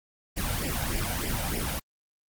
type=noise with flanger; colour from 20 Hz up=pink; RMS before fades=-29 dBFS; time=0.36-1.8 s; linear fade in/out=20 ms; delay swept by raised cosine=0.38 to 1.38 ms; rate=3.3 Hz; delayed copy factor=+0.8; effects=Opus 24 kbps